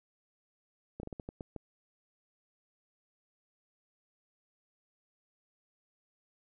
slowing click train, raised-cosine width 2 ms, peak -27 dBFS, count 8, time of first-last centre 1-1.563 s, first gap 32 ms, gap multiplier 1.3, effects none

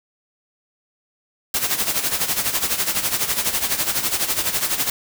white noise with tremolo, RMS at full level -19 dBFS, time 1.54-4.9 s, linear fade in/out 2 ms, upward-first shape sine, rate 12 Hz, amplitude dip 70%, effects none

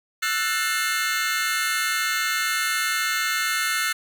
sawtooth chord, F# half-diminished seventh, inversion third, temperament just, 1332 / 1480 / 1776 / 2131 Hz, E6 / F#6 / A6 / C7, +18 / 0 / +16 / +31 cents, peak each -24 dBFS, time 0.22-3.93 s, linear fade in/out 10 ms, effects none

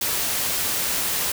white noise, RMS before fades -24 dBFS, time 0.01-1.32 s, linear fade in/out 5 ms, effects none

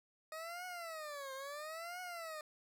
20% pulse tone with vibrato, 622.3 Hz, D#5, in tune, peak -39 dBFS, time 0.32-2.41 s, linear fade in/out 2 ms, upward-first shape triangle, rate 0.74 Hz, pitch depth 290 cents each way, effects none

